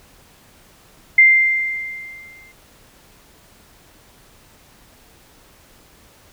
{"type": "tone with exponential decay", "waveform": "sine", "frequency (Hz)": 2093, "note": "C7", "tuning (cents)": 0, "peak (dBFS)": -5, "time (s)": [1.18, 2.52], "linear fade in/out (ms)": 5, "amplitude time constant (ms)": 290, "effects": ["pink hiss -50 dBFS RMS until 6.32 s"]}